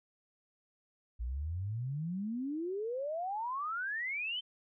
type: exponential sweep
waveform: sine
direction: up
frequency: 55.6 to 3136 Hz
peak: -34 dBFS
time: 1.19-4.41 s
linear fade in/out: 20 ms
effects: none